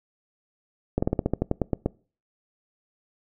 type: slowing click train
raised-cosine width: 2 ms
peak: -9 dBFS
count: 12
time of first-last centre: 0.98-1.86 s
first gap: 45 ms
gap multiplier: 1.11
effects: noise-tail reverb RT60 0.4 s tail -24 dB re dry